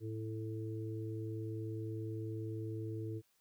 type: harmonic tone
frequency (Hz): 110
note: A2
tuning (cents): 0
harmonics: 1 / 3 / 4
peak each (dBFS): -40 / -44 / -47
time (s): 0-3.22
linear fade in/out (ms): 50
effects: white hiss -75 dBFS RMS until 3.4 s